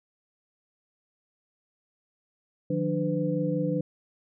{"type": "tone cluster", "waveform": "sine", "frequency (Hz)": [154.1, 179.4, 296.1, 503], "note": ["D#3", "F3", "D4", "B4"], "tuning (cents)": [-16, 47, 14, 32], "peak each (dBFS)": -30, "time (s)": [2.7, 3.81], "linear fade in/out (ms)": 5, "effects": []}